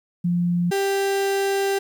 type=tone pair in turn; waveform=sine / 35% pulse; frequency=174.61 / 393.6 Hz; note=F3 / G4; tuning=0 / +7 cents; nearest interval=octave + major second; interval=1407 cents; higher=second; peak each=-18 dBFS; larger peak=neither; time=0.24-0.71 / 0.71-1.79 s; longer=second; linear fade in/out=10 ms; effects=10-bit